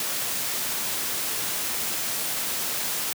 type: noise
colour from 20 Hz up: white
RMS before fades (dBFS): -28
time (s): 0-3.13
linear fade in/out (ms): 2
effects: high-pass 100 Hz 12 dB/octave